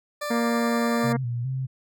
20% pulse tone, 590 Hz, D5, 8 cents sharp, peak -23 dBFS, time 0.21-1.13 s, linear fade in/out 10 ms
harmonic tone, 233.9 Hz, A#3, 6 cents sharp, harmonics 1 / 2 / 3 / 4 / 5 / 6 / 7 / 8 / 9, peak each -23 / -29 / -33 / -35 / -37 / -39 / -40 / -41 / -42 dBFS, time 0.3-1.17 s, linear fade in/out 10 ms
sine tone with vibrato, 125.5 Hz, B2, 28 cents sharp, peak -25 dBFS, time 1.03-1.67 s, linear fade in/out 20 ms, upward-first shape square, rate 2.4 Hz, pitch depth 82 cents each way
effects none

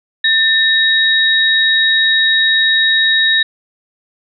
sine tone pair together, 1793 / 3799 Hz, A6 / A#7, +32 / +32 cents, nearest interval octave + minor second, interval 1300 cents, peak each -12 dBFS, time 0.24-3.43 s, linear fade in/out 5 ms, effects none

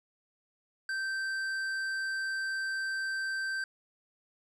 triangle tone with tanh clipping, 1559 Hz, G6, 10 cents flat, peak -33 dBFS, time 0.89-3.64 s, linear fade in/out 2 ms, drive 14 dB, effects none

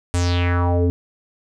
square tone with low-pass filter sweep, 88 Hz, F2, 14 cents sharp, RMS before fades -18 dBFS, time 0.14-0.9 s, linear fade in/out 0 ms, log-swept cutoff 8900 to 330 Hz, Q 3.8, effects none

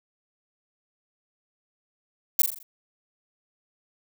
violet noise with echo, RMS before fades -18 dBFS, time 2.39-2.42 s, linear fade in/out 2 ms, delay 42 ms, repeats 5, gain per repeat -6 dB, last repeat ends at 2.63 s, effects none

